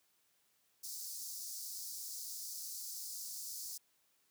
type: high-pass noise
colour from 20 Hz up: pink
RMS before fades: -45 dBFS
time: 0.83-3.78 s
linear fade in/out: 10 ms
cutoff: 4700 Hz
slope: 48 dB/octave
effects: white hiss -75 dBFS RMS until 4.3 s + high-pass 80 Hz 12 dB/octave